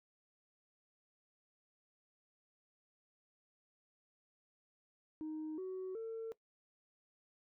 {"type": "tone with pitch steps", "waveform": "sine", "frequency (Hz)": [311.1, 374.3, 450.2], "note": ["D#4", "F#4", "A4"], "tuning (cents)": [0, 20, 40], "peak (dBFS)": -38, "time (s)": [5.21, 6.32], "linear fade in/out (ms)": 0, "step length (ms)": 370, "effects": ["noise-tail reverb RT60 0.1 s tail -19 dB re dry", "tanh soft clip ceiling -38 dBFS"]}